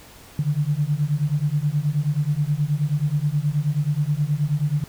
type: beating tone pair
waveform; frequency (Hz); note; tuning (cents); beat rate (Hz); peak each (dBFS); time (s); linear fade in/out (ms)
sine; 143 / 152.4; D3 / D#3; -46 / -36; 9.4; -22; 0.39-4.84; 2
effects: pink hiss -46 dBFS RMS until 4.88 s